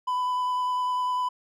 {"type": "tone with vibrato", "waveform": "triangle", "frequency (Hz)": 999, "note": "B5", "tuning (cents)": 20, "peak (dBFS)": -22, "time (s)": [0.07, 1.29], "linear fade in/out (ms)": 10, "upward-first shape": "sine", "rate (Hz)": 10, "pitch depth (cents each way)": 10, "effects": []}